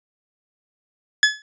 sawtooth tone with exponential decay, 1708 Hz, G#6, 48 cents sharp, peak -5 dBFS, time 1.23-1.42 s, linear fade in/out 1 ms, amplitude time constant 40 ms, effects resampled to 16000 Hz

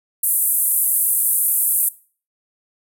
white band-pass noise, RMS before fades -18 dBFS, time 0.23-1.89 s, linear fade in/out 5 ms, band 9100 to 14000 Hz, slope 48 dB/octave, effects noise-tail reverb RT60 0.4 s tail -19 dB re dry

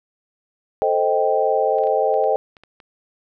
sine chord, A half-diminished seventh, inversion none, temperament equal, 440 / 523.3 / 622.3 / 784 Hz, A4 / C5 / Eb5 / G5, 0 / 0 / 0 / 0 cents, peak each -21 dBFS, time 0.82-2.36 s, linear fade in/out 0 ms
clicks, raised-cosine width 0.3 ms, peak -29 dBFS, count 8, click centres 1.785 / 1.837 / 1.871 / 2.141 / 2.24 / 2.568 / 2.636 / 2.802 s
effects none

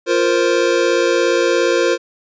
square chord, F suspended fourth, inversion none, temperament equal, 349.2 / 466.2 / 523.3 Hz, F4 / Bb4 / C5, 0 / 0 / 0 cents, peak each -18 dBFS, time 0.06-1.98 s, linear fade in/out 50 ms, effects resampled to 16000 Hz

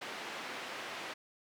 white band-pass noise, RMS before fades -43 dBFS, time 0.01-1.14 s, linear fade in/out 10 ms, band 240 to 2500 Hz, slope 12 dB/octave, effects none

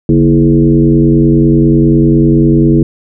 sine tone with frequency modulation, 237.3 Hz, A#3, 31 cents sharp, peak -4 dBFS, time 0.09-2.83 s, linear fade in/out 2 ms, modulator 90.1 Hz, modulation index 1.6, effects none

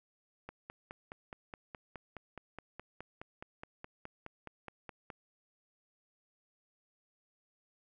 click train, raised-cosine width 0.5 ms, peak -29 dBFS, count 23, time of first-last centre 0.49-5.102 s, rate 4.77 Hz, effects none

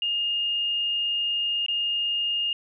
sine tone with dropouts, 2834 Hz, F7, 25 cents sharp, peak -23 dBFS, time 0.02-2.53 s, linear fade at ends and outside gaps 2 ms, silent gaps 1.663-1.683 s, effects none

